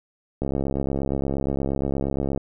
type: click train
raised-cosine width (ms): 2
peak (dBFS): -12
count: 135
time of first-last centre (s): 0.42-2.376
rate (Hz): 68.5
effects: none